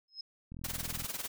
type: tone with exponential growth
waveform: sine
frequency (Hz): 5140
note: E8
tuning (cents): -45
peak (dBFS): -36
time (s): 0.08-0.21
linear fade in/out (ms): 5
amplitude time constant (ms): 27
type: click train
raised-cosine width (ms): 5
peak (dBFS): -33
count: 23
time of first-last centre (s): 0.52-1.046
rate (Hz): 41.8
type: noise with tremolo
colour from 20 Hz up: white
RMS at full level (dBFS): -36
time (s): 0.64-1.28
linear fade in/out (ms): 5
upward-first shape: sine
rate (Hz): 20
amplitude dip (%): 80
effects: none